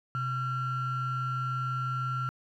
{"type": "ring-modulated tone", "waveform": "triangle", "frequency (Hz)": 746, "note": "F#5", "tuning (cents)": 14, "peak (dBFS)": -23, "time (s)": [0.15, 2.29], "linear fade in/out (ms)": 0, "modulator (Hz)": 617, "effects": ["tanh soft clip ceiling -22 dBFS"]}